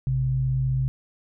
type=tone pair together; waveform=sine; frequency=55.47 / 130.8 Hz; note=A1 / C3; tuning=+15 / 0 cents; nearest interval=octave + minor third; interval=1485 cents; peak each=-30 / -21 dBFS; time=0.07-0.88 s; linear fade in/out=0 ms; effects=none